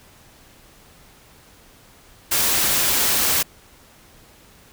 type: noise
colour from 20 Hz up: white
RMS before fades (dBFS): -19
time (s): 2.31-3.43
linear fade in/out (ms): 10
effects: pink hiss -50 dBFS RMS until 4.72 s